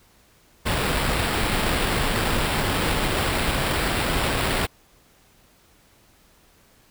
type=noise with sample-and-hold; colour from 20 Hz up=pink; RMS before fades=-23 dBFS; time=0.65-4.67 s; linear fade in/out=20 ms; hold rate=6300 Hz; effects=pink hiss -57 dBFS RMS until 6.9 s